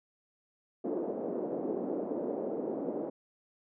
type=band-pass noise; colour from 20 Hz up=white; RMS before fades=-35 dBFS; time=0.84-3.1 s; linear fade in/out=10 ms; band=240 to 510 Hz; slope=24 dB/octave; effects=none